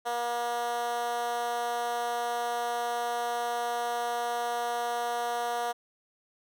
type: tone with high-pass filter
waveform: 10% pulse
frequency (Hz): 238.5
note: A#3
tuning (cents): +40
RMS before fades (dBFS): -31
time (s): 0.05-5.73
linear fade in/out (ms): 20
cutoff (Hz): 610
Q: 3.5
effects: none